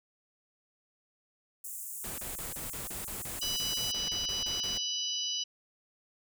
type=high-pass noise; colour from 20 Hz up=pink; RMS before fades=-41 dBFS; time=1.64-3.92 s; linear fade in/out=5 ms; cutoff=7100 Hz; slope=48 dB/octave
type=noise bursts; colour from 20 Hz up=pink; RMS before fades=-43 dBFS; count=16; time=2.04-4.775 s; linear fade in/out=0 ms; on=140 ms; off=33 ms
type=harmonic tone; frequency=987.8 Hz; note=B5; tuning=in tune; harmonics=3 / 4 / 5 / 6; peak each=-34 / -41 / -37 / -38 dBFS; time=3.41-5.44 s; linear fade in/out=10 ms
effects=none